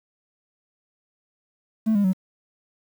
triangle tone with pitch steps, 220 / 202.9 / 187.15 Hz, A3 / G#3 / F#3, 0 / -40 / +20 cents, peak -14 dBFS, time 1.86-2.133 s, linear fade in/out 20 ms, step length 91 ms, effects tanh soft clip ceiling -12 dBFS + 8-bit

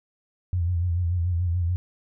sine tone with vibrato, 87.31 Hz, F2, in tune, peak -21 dBFS, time 0.53-1.76 s, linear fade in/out 0 ms, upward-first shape sine, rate 6.9 Hz, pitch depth 70 cents each way, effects none

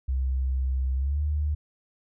sine tone with pitch glide, 65.3 to 74.58 Hz, C2 to D2, -3 to +27 cents, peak -23 dBFS, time 0.08-1.55 s, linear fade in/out 10 ms, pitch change +230 cents, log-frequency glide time 0.96-1.21 s, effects none

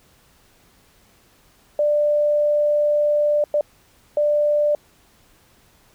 sine tone bursts at uneven times, 592 Hz, D5, 14 cents sharp, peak -15 dBFS, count 3, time 1.79-3.44 / 3.54-3.61 / 4.17-4.75 s, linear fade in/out 2 ms, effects pink hiss -56 dBFS RMS until 5.94 s

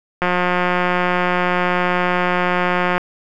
click train, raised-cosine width 0.5 ms, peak -3 dBFS, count 495, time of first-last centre 0.22-2.98 s, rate 179 Hz, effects none

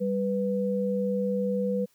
sine tone pair together, 196 / 493.9 Hz, G3 / B4, 0 / 0 cents, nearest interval octave + major third, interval 1600 cents, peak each -27 dBFS, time 0-1.86 s, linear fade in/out 20 ms, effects white hiss -66 dBFS RMS until 1.94 s + high-pass 100 Hz 12 dB/octave

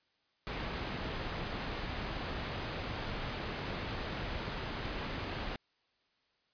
pink low-pass noise, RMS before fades -39 dBFS, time 0.47-5.56 s, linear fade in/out 0 ms, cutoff 3900 Hz, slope 12 dB/octave, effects white hiss -75 dBFS RMS until 6.53 s + resampled to 11025 Hz

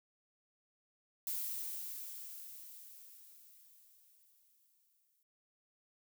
violet noise with exponential decay, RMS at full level -38 dBFS, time 1.27-5.23 s, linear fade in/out 1 ms, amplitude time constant 860 ms, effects none

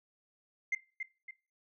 sine tone with echo, 2093 Hz, C7, in tune, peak -27 dBFS, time 0.72-0.75 s, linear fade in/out 5 ms, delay 280 ms, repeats 2, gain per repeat -8 dB, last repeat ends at 1.31 s, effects noise-tail reverb RT60 0.3 s tail -18 dB re dry + tanh soft clip ceiling -26 dBFS

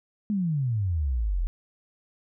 sine exponential sweep, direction down, 215.4 to 38.89 Hz, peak -23 dBFS, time 0.3-1.47 s, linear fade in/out 0 ms, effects none

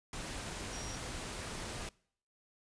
sine tone in noise, 5660 Hz, F8, 22 cents sharp, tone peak -47 dBFS, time 0.73-0.96 s, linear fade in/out 2 ms, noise pink, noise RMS -42 dBFS, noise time 0.13-1.89 s, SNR -8 dB, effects noise-tail reverb RT60 0.6 s tail -24 dB re dry + resampled to 22050 Hz

